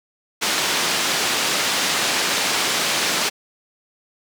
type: band-pass noise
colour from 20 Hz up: white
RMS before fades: -21 dBFS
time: 0.41-3.3 s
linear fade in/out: 20 ms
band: 190 to 5300 Hz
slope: 12 dB/octave
effects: none